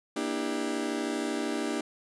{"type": "chord", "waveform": "35% pulse", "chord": "E half-diminished seventh", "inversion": "second", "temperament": "just", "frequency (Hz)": [237.3, 296.7, 329.6, 395.6], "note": ["Bb3", "D4", "E4", "G4"], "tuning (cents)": [31, 18, 0, 16], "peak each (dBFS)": [-34, -31, -35, -34], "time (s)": [0.16, 1.81], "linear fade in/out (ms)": 5, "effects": ["resampled to 24000 Hz", "10-bit"]}